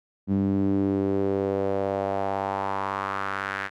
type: tone with band-pass filter sweep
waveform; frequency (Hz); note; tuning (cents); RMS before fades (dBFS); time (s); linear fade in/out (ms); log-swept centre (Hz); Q
sawtooth; 98; G2; 0; -26; 0.27-3.7; 50; 220 to 1700; 2.9
effects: none